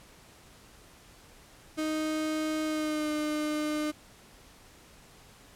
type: tone with pitch glide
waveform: 35% pulse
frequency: 311.1 to 302.8 Hz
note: D#4 to D#4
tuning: 0 to -47 cents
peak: -27 dBFS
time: 1.77-3.92 s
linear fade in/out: 20 ms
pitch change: -47 cents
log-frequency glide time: 2.65-3.11 s
effects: pink hiss -55 dBFS RMS until 5.55 s + low-pass 12000 Hz 12 dB/octave